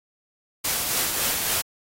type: noise with tremolo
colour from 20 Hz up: white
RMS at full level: -23 dBFS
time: 0.64-1.62 s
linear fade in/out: 10 ms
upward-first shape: triangle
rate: 3.6 Hz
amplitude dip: 40%
effects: AAC 48 kbps